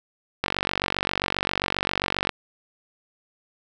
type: click train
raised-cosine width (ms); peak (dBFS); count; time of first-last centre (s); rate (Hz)
0.3; -6; 89; 0.44-2.293; 47.5
effects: none